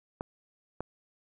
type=clicks; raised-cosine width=1 ms; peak=-20 dBFS; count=2; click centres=0.209 / 0.806 s; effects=none